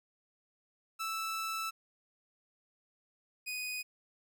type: tone pair in turn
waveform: sawtooth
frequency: 1318.5 / 2489 Hz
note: E6 / D#7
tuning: 0 / 0 cents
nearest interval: major seventh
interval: 1100 cents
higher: second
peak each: -31 / -33 dBFS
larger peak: first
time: 0.99-1.71 / 3.46-3.83 s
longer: first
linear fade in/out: 20 ms
effects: none